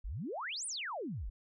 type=exponential two-way sweep; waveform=sine; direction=up then down; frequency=37.23 to 9956 to 37.23 Hz; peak=-37 dBFS; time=0.04-1.3 s; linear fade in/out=10 ms; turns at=0.66 s; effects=none